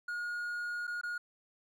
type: tone with dropouts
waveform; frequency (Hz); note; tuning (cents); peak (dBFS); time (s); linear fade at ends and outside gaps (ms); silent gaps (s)
triangle; 1436; F6; +48; -33; 0.08-1.18; 5; 0.87-0.876 / 1.013-1.033
effects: none